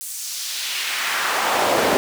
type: noise with high-pass filter sweep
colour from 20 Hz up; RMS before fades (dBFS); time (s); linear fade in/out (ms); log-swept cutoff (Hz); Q
brown; -22; 0.01-1.97; 0; 9200 to 410; 1.3
effects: none